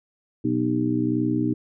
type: harmonic tone with a mistuned harmonic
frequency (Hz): 61.74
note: B1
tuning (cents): 0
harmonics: 2 / 3 / 4 / 5 / 6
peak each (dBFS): -28 / -35 / -25 / -23 / -32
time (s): 0.44-1.54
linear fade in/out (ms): 10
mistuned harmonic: 6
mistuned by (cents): +100
effects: none